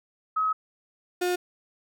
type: tone pair in turn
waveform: sine / 35% pulse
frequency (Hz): 1276 / 358.1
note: D#6 / F4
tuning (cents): +43 / +43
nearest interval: octave + minor seventh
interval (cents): 2200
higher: first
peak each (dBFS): -22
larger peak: neither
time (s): 0.36-0.53 / 1.21-1.36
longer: first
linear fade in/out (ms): 10
effects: none